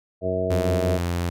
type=harmonic tone; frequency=92.5 Hz; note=F#2; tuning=in tune; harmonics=1 / 2 / 3 / 4 / 5 / 6 / 7; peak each=-30 / -32 / -34 / -31 / -28 / -35 / -25 dBFS; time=0.21-1 s; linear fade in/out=50 ms
type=tone with pitch glide; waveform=sawtooth; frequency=87.31 to 86.71 Hz; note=F2 to F2; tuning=0 to -12 cents; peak=-19 dBFS; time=0.5-1.3 s; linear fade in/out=10 ms; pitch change=-12 cents; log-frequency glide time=0.62-0.86 s
effects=none